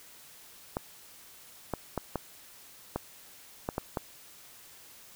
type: clicks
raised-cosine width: 1 ms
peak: -16 dBFS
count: 8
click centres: 0.769 / 1.737 / 1.977 / 2.157 / 2.96 / 3.689 / 3.781 / 3.972 s
effects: white hiss -53 dBFS RMS until 5.15 s